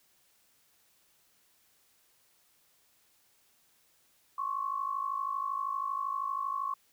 sine tone pair together, 1067.3 / 1120 Hz, C6 / C#6, +34 / +18 cents, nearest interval minor second, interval 84 cents, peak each -35 / -33 dBFS, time 4.38-6.74 s, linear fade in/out 5 ms, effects white hiss -68 dBFS RMS until 6.92 s

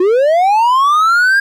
triangle linear sweep, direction up, 347.5 to 1629 Hz, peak -6 dBFS, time 0-1.4 s, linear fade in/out 5 ms, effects none

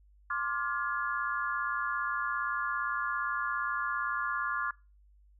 sine chord, D half-diminished seventh, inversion third, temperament just, 1057.2 / 1174.7 / 1409.6 / 1691.5 Hz, C6 / D6 / F6 / Ab6, +18 / 0 / +16 / +31 cents, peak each -37 / -35 / -34 / -37 dBFS, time 0.3-4.71 s, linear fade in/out 5 ms, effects noise-tail reverb RT60 0.3 s tail -24 dB re dry + added 50 Hz sine -58 dBFS peak until 5.39 s

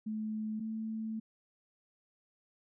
sine tone pair in turn, 216.4 / 220.6 Hz, A3 / A3, -29 / +5 cents, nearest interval unison, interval 34 cents, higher second, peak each -34 / -35 dBFS, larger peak first, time 0.06-0.6 / 0.6-1.2 s, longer second, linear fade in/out 10 ms, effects none

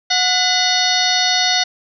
harmonic tone with a mistuned harmonic, 732 Hz, F#5, 19 cents flat, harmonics 1 / 2 / 3 / 4 / 5 / 6 / 7 / 8, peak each -21 / -25 / -22 / -25 / -19 / -19 / -25 / -25 dBFS, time 0.1-1.64 s, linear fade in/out 10 ms, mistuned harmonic 3, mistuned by -150 cents, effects none

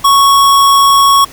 square tone, 1108.7 Hz, C#6, in tune, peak -5 dBFS, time 0.04-1.25 s, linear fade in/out 10 ms, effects pink hiss -34 dBFS RMS until 1.32 s

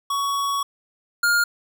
square tone pair in turn, 1120 / 1414.5 Hz, C#6 / F6, +18 / +22 cents, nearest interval major third, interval 404 cents, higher second, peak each -22 / -17 dBFS, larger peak second, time 0.1-0.63 / 1.23-1.44 s, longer first, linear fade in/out 5 ms, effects none

